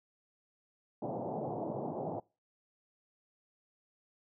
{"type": "band-pass noise", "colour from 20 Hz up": "white", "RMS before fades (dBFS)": -38, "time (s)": [1.02, 2.2], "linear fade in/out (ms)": 5, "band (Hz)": [110, 820], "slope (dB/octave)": 48, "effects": ["noise-tail reverb RT60 0.3 s tail -24 dB re dry"]}